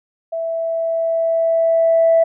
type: tone with level ramp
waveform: sine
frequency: 659.3 Hz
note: E5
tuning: in tune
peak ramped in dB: -20 to -8 dBFS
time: 0.32-2.24 s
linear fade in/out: 10 ms
effects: tanh soft clip ceiling -5 dBFS